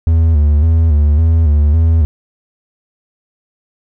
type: tone with vibrato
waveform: triangle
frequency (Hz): 77.78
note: D#2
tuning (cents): 0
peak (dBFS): -5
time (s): 0.07-2.05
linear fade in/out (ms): 0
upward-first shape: square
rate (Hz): 1.8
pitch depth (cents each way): 85
effects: none